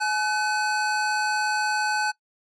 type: tone pair together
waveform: square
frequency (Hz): 848 / 1511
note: G#5 / F#6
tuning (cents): +36 / +36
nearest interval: minor seventh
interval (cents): 1000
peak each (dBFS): -26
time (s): 0-2.12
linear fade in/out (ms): 20
effects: noise-tail reverb RT60 0.1 s tail -20 dB re dry + resampled to 22050 Hz